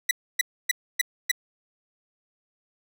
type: tone bursts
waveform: sawtooth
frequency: 1967 Hz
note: B6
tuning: 7 cents flat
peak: -15 dBFS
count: 5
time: 0.09-1.315 s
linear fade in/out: 5 ms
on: 21 ms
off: 280 ms
effects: none